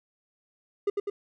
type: tone with echo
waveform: triangle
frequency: 405.4 Hz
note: G#4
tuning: 42 cents flat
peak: -20 dBFS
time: 0.87-0.9 s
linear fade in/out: 5 ms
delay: 100 ms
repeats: 2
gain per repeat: -3 dB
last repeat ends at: 1.1 s
effects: none